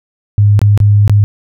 sine tone with dropouts, 103 Hz, G#2, 14 cents flat, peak -4 dBFS, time 0.38-1.24 s, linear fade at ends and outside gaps 0 ms, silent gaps 0.592-0.616 / 0.776-0.802 / 1.078-1.096 s, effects none

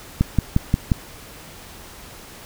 click train, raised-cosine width 5 ms, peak -3 dBFS, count 5, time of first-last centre 0.21-0.918 s, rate 5.65 Hz, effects pink hiss -41 dBFS RMS until 2.45 s

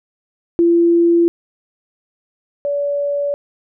sine tone pair in turn, 340.4 / 572.5 Hz, F4 / D5, -44 / -44 cents, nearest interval major sixth, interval 900 cents, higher second, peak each -9 / -16 dBFS, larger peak first, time 0.59-1.28 / 2.65-3.34 s, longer neither, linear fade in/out 0 ms, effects none

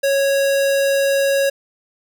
square tone, 552 Hz, C#5, 7 cents flat, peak -15 dBFS, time 0.03-1.5 s, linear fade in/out 10 ms, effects none

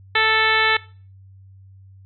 harmonic tone, 440 Hz, A4, in tune, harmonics 1 / 2 / 3 / 4 / 5 / 6 / 7 / 8 / 9, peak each -26 / -24 / -23 / -19 / -21 / -27 / -28 / -26 / -27 dBFS, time 0.15-0.77 s, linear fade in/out 5 ms, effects noise-tail reverb RT60 0.4 s tail -21 dB re dry + added 96 Hz sine -43 dBFS peak until 2.05 s

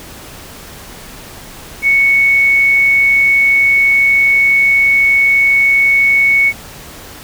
sine tone with quantisation, 2217 Hz, C#7, in tune, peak -7 dBFS, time 1.82-6.53 s, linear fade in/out 50 ms, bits 6, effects pink hiss -33 dBFS RMS until 7.23 s

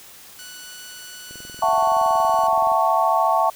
10% pulse tone, 1480 Hz, F#6, in tune, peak -29 dBFS, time 0.39-2.47 s, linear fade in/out 0 ms
click train, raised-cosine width 2 ms, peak -29 dBFS, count 31, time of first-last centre 1.31-2.718 s, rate 21.3 Hz
sine chord, F# minor seventh, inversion third, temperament just, 666 / 740 / 888 / 1110 Hz, E5 / F#5 / A5 / C#6, +18 / 0 / +16 / +2 cents, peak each -21 / -22 / -20 / -21 dBFS, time 1.62-3.5 s, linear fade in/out 5 ms
effects white hiss -44 dBFS RMS until 3.55 s

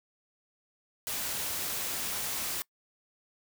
white noise, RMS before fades -34 dBFS, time 1.07-2.62 s, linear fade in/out 0 ms, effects noise-tail reverb RT60 0.1 s tail -24 dB re dry

